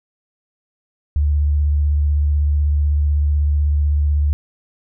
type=tone with vibrato; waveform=sine; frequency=73.42 Hz; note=D2; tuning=in tune; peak=-13 dBFS; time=1.16-4.33 s; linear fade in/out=0 ms; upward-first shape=sine; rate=16 Hz; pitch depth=27 cents each way; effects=none